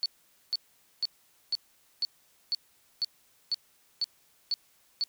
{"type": "tone bursts", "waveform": "sine", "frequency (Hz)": 4455, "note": "C#8", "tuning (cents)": 8, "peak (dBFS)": -25, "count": 11, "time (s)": [0.03, 5.038], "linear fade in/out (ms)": 0, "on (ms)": 28, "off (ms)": 470, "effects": ["white hiss -65 dBFS RMS until 5.08 s"]}